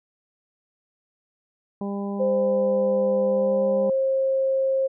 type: harmonic tone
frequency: 200 Hz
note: G3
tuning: 35 cents sharp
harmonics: 1 / 2 / 3 / 4 / 5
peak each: -27 / -33 / -37 / -39 / -41 dBFS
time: 1.81-3.9 s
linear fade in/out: 2 ms
type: tone with pitch glide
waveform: sine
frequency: 520 to 533.7 Hz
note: C5 to C5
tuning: -11 to +34 cents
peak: -19 dBFS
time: 2.19-4.88 s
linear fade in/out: 20 ms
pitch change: +45 cents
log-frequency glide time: 3.26-3.63 s
effects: none